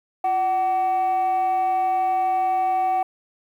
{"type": "tone with frequency modulation", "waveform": "sine", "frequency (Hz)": 752, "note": "F#5", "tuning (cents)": 28, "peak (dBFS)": -16, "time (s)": [0.24, 3.03], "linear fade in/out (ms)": 5, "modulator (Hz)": 405, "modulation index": 0.26, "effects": ["tanh soft clip ceiling -17 dBFS", "9-bit"]}